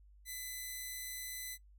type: tone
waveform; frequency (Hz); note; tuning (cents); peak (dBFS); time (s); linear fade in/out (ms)
5% pulse; 2009; B6; +29; -32; 0.25-1.58; 50
effects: noise-tail reverb RT60 0.1 s tail -17 dB re dry + added 50 Hz sine -58 dBFS peak until 1.78 s